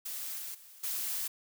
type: noise with level steps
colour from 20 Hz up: blue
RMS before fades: -39 / -41 / -54 / -35 dBFS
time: 0.05-1.28 s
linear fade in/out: 10 ms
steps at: 0.38 / 0.54 / 0.83 s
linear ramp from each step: 10 ms
effects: none